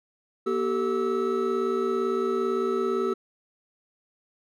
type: tone cluster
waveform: triangle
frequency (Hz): 239.9 / 385.3 / 443.1 / 1304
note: A#3 / G4 / A4 / E6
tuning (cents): +50 / -30 / +12 / -19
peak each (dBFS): -30 / -23 / -29 / -31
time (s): 0.46-3.14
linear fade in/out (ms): 10
effects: none